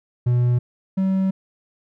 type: tone pair in turn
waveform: triangle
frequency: 122.3 / 190.8 Hz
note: B2 / G3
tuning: -16 / -47 cents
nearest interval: minor sixth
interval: 769 cents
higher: second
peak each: -13 / -15 dBFS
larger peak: first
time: 0.26-0.59 / 0.97-1.31 s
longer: second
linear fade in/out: 10 ms
effects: none